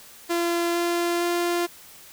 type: tone with pitch steps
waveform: sawtooth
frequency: 342.3 / 344.7 / 347.1 Hz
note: F4 / F4 / F4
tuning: -35 / -23 / -11 cents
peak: -18 dBFS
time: 0.29-1.67 s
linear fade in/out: 20 ms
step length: 460 ms
effects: white hiss -47 dBFS RMS until 2.12 s